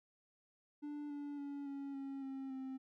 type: tone with pitch steps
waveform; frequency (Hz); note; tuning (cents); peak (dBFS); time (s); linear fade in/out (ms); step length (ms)
triangle; 293.7 / 288.5 / 283.4 / 278.3 / 273.4 / 268.5 / 263.8; D4 / D4 / C#4 / C#4 / C#4 / C4 / C4; 0 / -31 / +38 / +7 / -24 / +45 / +14; -40; 0.82-2.78; 20; 280
effects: none